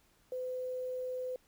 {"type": "tone with quantisation", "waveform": "sine", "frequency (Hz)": 507, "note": "B4", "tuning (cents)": 45, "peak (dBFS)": -35, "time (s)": [0.32, 1.36], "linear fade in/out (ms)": 2, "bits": 10, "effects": ["pink hiss -69 dBFS RMS until 1.47 s"]}